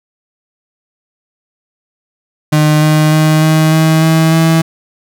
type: tone with pitch steps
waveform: 35% pulse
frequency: 152.3 / 153.98 / 155.68 / 157.4 / 159.13 / 160.89 / 162.67 Hz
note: D#3 / D#3 / D#3 / D#3 / D#3 / E3 / E3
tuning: -37 / -18 / +1 / +20 / +39 / -42 / -23 cents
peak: -5 dBFS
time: 2.52-4.62 s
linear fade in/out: 10 ms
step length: 300 ms
effects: none